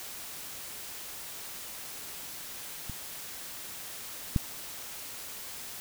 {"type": "clicks", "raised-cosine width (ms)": 5, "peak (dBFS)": [-26, -12], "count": 2, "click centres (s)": [2.897, 4.362], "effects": ["white hiss -42 dBFS RMS until 5.8 s"]}